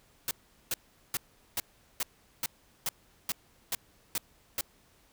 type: noise bursts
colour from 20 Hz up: white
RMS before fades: -31 dBFS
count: 11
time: 0.28-4.61 s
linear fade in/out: 2 ms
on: 30 ms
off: 400 ms
effects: pink hiss -64 dBFS RMS until 5.12 s